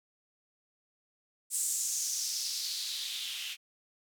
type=noise with band-pass filter sweep; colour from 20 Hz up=blue; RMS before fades=-35 dBFS; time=1.5-3.57 s; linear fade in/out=50 ms; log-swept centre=8300 to 2800 Hz; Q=3.5; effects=none